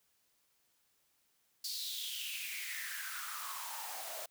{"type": "noise with high-pass filter sweep", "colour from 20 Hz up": "white", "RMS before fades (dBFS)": -42, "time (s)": [1.64, 4.26], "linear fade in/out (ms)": 5, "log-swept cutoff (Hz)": [4600, 600], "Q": 6.3, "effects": ["white hiss -75 dBFS RMS until 4.3 s"]}